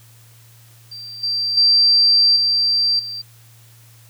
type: tone with level steps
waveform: sine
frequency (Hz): 4699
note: D8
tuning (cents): 0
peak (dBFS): -31 / -18 / -10 / -14 / -26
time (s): 0.91-3.22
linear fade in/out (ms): 10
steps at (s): 1.23 / 1.57 / 2.36 / 2.99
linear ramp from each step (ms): 5
effects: added 115 Hz sine -46 dBFS peak until 4.09 s + white hiss -51 dBFS RMS until 4.09 s